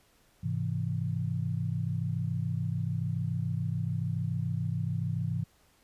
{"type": "chord", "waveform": "sine", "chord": "Ab augmented", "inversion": "none", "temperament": "equal", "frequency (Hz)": [103.83, 130.81, 164.81], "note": ["Ab2", "C3", "E3"], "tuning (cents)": [0, 0, 0], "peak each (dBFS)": -33, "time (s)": [0.43, 5.44], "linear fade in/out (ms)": 10, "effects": ["pink hiss -65 dBFS RMS until 5.83 s", "resampled to 32000 Hz"]}